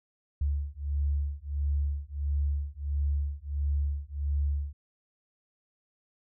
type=beating tone pair; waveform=sine; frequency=71 / 72.5 Hz; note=C#2 / D2; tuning=+42 / -22 cents; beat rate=1.5 Hz; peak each=-30 dBFS; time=0.41-4.73 s; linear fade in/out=5 ms; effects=none